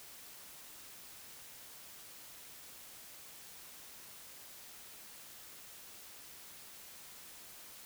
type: silence
effects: white hiss -53 dBFS RMS until 7.85 s